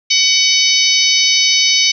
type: harmonic tone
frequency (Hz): 751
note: F#5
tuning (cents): +26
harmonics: 3 / 4 / 5 / 6 / 7 / 8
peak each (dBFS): -17 / -17 / -17 / -17 / -17 / -17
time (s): 0.1-1.92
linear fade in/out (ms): 10
effects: none